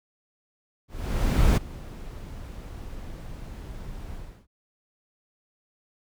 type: noise with ADSR envelope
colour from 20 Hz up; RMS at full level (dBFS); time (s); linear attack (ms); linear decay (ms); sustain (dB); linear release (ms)
brown; -17; 0.88-4.47; 690; 13; -21; 320
effects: none